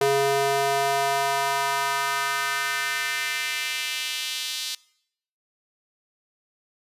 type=tone with high-pass filter sweep; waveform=square; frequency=138.59 Hz; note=C#3; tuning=in tune; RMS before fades=-25 dBFS; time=0.01-4.75 s; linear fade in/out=2 ms; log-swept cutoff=430 to 3900 Hz; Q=1.9; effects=noise-tail reverb RT60 0.7 s tail -22 dB re dry + resampled to 32000 Hz